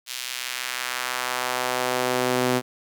sawtooth tone with high-pass filter sweep, 126 Hz, B2, 35 cents sharp, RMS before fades -26 dBFS, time 0.06-2.62 s, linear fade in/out 50 ms, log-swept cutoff 3500 to 260 Hz, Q 0.97, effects none

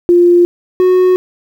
sine / triangle tone pair in turn, 349.8 / 367.2 Hz, F4 / F#4, +3 / -13 cents, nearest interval minor second, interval 84 cents, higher second, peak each -4 dBFS, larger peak neither, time 0.09-0.45 / 0.8-1.16 s, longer neither, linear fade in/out 0 ms, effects 7-bit

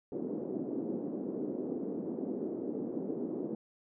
white band-pass noise, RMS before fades -37 dBFS, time 0.12-3.55 s, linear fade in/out 2 ms, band 220 to 380 Hz, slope 24 dB/octave, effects none

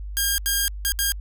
5% pulse tone bursts at uneven times, 1615 Hz, G#6, 49 cents flat, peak -9 dBFS, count 4, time 0.17-0.38 / 0.46-0.68 / 0.85-0.92 / 0.99-1.12 s, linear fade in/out 0 ms, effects added 50 Hz sine -30 dBFS peak until 1.2 s

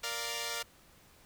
5% pulse chord, Bb major, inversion none, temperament equal, 466.2 / 587.3 / 698.5 Hz, Bb4 / D5 / F5, 0 / 0 / 0 cents, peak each -27 / -28 / -29 dBFS, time 0.03-0.63 s, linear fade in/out 10 ms, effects pink hiss -61 dBFS RMS until 1.25 s

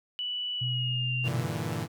sine tone with pitch glide, 2960 to 2778 Hz, F#7 to F7, 0 to -10 cents, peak -30 dBFS, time 0.19-1.28 s, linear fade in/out 0 ms, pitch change -110 cents, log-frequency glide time 0.55-1.14 s
sine tone, 125.3 Hz, B2, 25 cents sharp, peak -29 dBFS, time 0.61-1.47 s, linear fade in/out 10 ms
sawtooth chord, E half-diminished seventh, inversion first, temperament equal, 98 / 116.54 / 146.83 / 164.81 Hz, G2 / Bb2 / D3 / E3, 0 / 0 / 0 / 0 cents, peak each -34 / -31 / -32 / -31 dBFS, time 1.23-1.88 s, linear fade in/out 50 ms
effects none

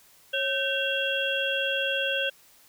harmonic tone with a mistuned harmonic, 548 Hz, C#5, 20 cents flat, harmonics 1 / 3 / 5 / 6, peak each -30 / -30 / -30 / -30 dBFS, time 0.33-2.3 s, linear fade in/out 10 ms, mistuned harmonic 3, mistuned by -110 cents, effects white hiss -57 dBFS RMS until 2.68 s

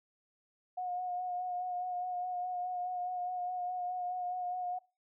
sine tone with vibrato, 723 Hz, F#5, 40 cents flat, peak -34 dBFS, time 0.77-4.79 s, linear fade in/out 10 ms, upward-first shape sine, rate 4.8 Hz, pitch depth 23 cents each way, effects noise-tail reverb RT60 0.3 s tail -21 dB re dry

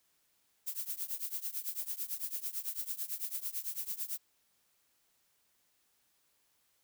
violet noise with tremolo, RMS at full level -35 dBFS, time 0.66-4.18 s, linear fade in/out 20 ms, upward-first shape triangle, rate 9 Hz, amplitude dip 95%, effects white hiss -74 dBFS RMS until 6.83 s

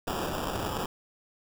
violet noise with sample-and-hold, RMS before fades -32 dBFS, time 0.07-0.86 s, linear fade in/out 5 ms, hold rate 2100 Hz, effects none

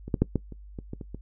clicks, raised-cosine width 3 ms, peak -24 / -11 / -7 / -11 / -28 / -23 / -21 / -24 / -24 dBFS, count 9, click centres 0.08 / 0.142 / 0.22 / 0.357 / 0.523 / 0.788 / 0.934 / 1.012 / 1.146 s, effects noise-tail reverb RT60 0.1 s tail -20 dB re dry + added 50 Hz sine -43 dBFS peak until 1.21 s

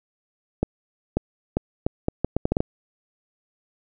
accelerating click train, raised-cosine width 2 ms, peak -7 dBFS, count 11, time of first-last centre 0.63-2.605 s, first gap 540 ms, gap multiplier 0.74, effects none

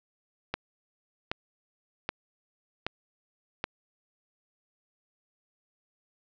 click train, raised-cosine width 0.3 ms, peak -13 dBFS, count 5, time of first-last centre 0.54-3.641 s, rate 1.29 Hz, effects low-pass 5000 Hz 12 dB/octave

